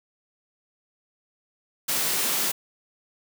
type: high-pass noise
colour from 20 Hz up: white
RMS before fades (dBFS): -25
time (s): 1.88-2.52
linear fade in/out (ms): 10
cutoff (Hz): 140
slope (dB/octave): 24
effects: none